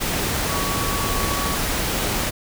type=tone in noise; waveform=sine; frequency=1129 Hz; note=C#6; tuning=31 cents sharp; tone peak=-28 dBFS; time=0.48-1.56 s; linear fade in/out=20 ms; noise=pink; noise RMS=-23 dBFS; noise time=0-2.31 s; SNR=-8 dB; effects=none